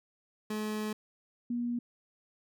30% pulse / sine tone pair in turn, 213.7 / 239.9 Hz, G#3 / A#3, +50 / +50 cents, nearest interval major second, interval 200 cents, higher second, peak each -30 / -30 dBFS, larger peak neither, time 0.5-0.93 / 1.5-1.79 s, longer first, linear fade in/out 5 ms, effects none

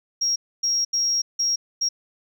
sine tone bursts at uneven times, 5600 Hz, F8, 4 cents sharp, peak -18 dBFS, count 5, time 0.21-0.36 / 0.63-0.85 / 0.93-1.22 / 1.39-1.56 / 1.81-1.89 s, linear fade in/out 10 ms, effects tanh soft clip ceiling -15 dBFS + 10-bit

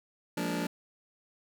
sawtooth chord, Bb dominant seventh, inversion second, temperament just, 174.81 / 209.8 / 233.1 / 291.4 Hz, F3 / Ab3 / Bb3 / D4, +2 / +18 / 0 / -13 cents, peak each -31 / -35 / -33 / -31 dBFS, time 0.37-0.67 s, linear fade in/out 5 ms, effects none

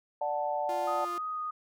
sine chord, D major, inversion none, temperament equal, 587.3 / 740 / 880 Hz, D5 / F#5 / A5, 0 / 0 / 0 cents, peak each -33 dBFS, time 0.21-1.05 s, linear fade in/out 5 ms
sawtooth tone, 349.2 Hz, F4, in tune, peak -35 dBFS, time 0.69-1.18 s, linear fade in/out 2 ms
sine tone with vibrato, 1244.5 Hz, D#6, in tune, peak -32 dBFS, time 0.87-1.51 s, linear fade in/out 10 ms, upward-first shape sine, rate 3.1 Hz, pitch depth 10 cents each way
effects none

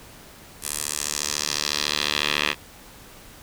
10% pulse tone with band-pass filter sweep, 74 Hz, D2, 14 cents sharp, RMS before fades -26 dBFS, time 0.61-2.55 s, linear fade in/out 50 ms, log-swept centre 10000 to 2700 Hz, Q 1.8, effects pink hiss -46 dBFS RMS until 3.42 s

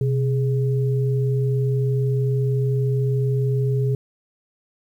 sine tone pair together, 128.79 / 415.3 Hz, C3 / G#4, -27 / 0 cents, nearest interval octave + minor sixth, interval 2027 cents, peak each -18 / -26 dBFS, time 0.01-3.95 s, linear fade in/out 2 ms, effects 9-bit

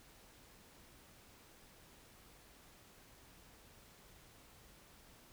silence, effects pink hiss -62 dBFS RMS until 5.32 s

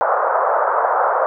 pink band-pass noise, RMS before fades -17 dBFS, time 0.01-1.26 s, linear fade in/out 0 ms, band 500 to 1400 Hz, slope 48 dB/octave, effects none

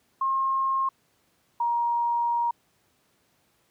sine tone pair in turn, 1071 / 944.5 Hz, C6 / A#5, +40 / +22 cents, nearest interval major second, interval 218 cents, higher first, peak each -22 dBFS, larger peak neither, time 0.21-0.89 / 1.6-2.51 s, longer second, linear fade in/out 5 ms, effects pink hiss -67 dBFS RMS until 3.7 s + high-pass 100 Hz 12 dB/octave

